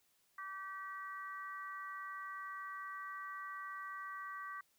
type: harmonic tone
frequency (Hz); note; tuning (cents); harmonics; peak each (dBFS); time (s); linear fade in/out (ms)
385.8; G4; -28; 3 / 4 / 5; -45 / -50 / -50; 0.38-4.61; 5
effects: white hiss -75 dBFS RMS until 4.78 s